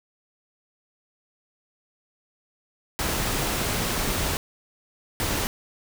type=noise bursts at uneven times; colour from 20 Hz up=pink; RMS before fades=-26 dBFS; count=2; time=2.99-4.37 / 5.2-5.47 s; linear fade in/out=0 ms; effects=none